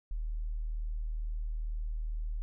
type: tone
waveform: sine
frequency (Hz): 38.89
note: D#1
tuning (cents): 0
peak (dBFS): -32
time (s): 0.11-2.42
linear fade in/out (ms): 0
effects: none